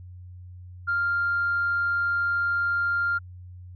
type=tone; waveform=sine; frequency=1396.9 Hz; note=F6; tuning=in tune; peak=-21 dBFS; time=0.87-3.19 s; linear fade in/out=20 ms; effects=tanh soft clip ceiling -17 dBFS + added 90 Hz sine -40 dBFS peak until 3.75 s